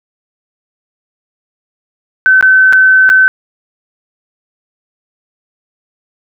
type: tone with dropouts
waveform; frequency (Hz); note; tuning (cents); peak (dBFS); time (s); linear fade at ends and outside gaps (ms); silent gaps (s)
sine; 1527; G6; -46; -3; 2.26-3.28; 0; 2.41-2.426 / 2.726-2.732 / 3.092-3.1
effects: none